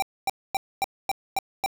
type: tone bursts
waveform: square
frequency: 784 Hz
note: G5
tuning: in tune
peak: -22 dBFS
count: 7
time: 0-1.661 s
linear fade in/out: 0 ms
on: 23 ms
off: 250 ms
effects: none